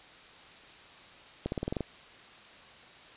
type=accelerating click train; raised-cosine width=2 ms; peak=-18 dBFS; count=8; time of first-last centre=1.46-1.807 s; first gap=61 ms; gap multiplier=0.93; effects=white hiss -52 dBFS RMS until 3.16 s + resampled to 8000 Hz